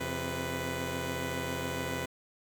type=tone cluster; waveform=10% pulse; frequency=85.8 / 132.3 / 496.5 Hz; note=F2 / C3 / B4; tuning=-30 / +20 / +9 cents; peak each=-29 dBFS; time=0-2.06 s; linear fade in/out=10 ms; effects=9-bit